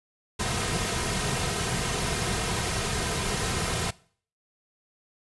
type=noise with comb filter; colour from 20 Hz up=pink; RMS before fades=-28 dBFS; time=0.39-3.91 s; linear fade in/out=10 ms; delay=3.5 ms; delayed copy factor=-0.55; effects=noise-tail reverb RT60 0.5 s tail -21 dB re dry + resampled to 24000 Hz